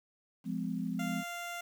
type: chord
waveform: sine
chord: F minor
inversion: none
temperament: equal with one note detuned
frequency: 174.61 / 207.7 / 254.9 Hz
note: F3 / Ab3 / C4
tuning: 0 / 0 / -45 cents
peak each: -37 dBFS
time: 0.44-1.24 s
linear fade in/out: 50 ms
type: tone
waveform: 15% pulse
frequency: 695 Hz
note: F5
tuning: 9 cents flat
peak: -32 dBFS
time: 0.99-1.61 s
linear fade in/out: 5 ms
effects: 10-bit